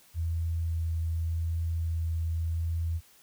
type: tone with vibrato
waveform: sine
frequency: 82.41 Hz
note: E2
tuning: in tune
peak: -27 dBFS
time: 0.14-3.01 s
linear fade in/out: 50 ms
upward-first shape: sine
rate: 0.85 Hz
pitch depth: 10 cents each way
effects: white hiss -59 dBFS RMS until 3.22 s